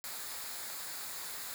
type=noise with comb filter; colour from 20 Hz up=white; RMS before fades=-42 dBFS; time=0.04-1.54 s; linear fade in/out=0 ms; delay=0.34 ms; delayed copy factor=-0.5; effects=none